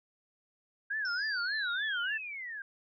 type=tone with vibrato; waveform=sine; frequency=1570 Hz; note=G6; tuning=2 cents sharp; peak=-31 dBFS; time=0.9-2.18 s; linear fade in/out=10 ms; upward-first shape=sine; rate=3.4 Hz; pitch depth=200 cents each way
type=linear sweep; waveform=sine; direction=down; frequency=5350 to 1571 Hz; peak=-38 dBFS; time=1.05-2.62 s; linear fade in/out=2 ms
effects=none